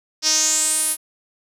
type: tone with band-pass filter sweep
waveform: sawtooth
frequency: 311.1 Hz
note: D#4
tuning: in tune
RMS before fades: -19 dBFS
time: 0.22-0.97 s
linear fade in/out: 50 ms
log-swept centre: 5300 to 11000 Hz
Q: 5.6
effects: none